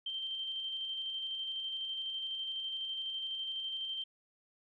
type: tone with tremolo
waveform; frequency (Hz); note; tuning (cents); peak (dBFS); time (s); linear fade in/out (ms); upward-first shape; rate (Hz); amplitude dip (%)
sine; 3136; G7; 0; -35; 0.06-4.04; 5; square; 12; 25
effects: none